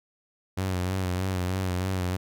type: tone with vibrato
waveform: sawtooth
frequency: 92.5 Hz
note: F#2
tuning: in tune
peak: -22 dBFS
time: 0.57-2.17 s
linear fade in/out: 10 ms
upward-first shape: sine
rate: 3.2 Hz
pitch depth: 51 cents each way
effects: none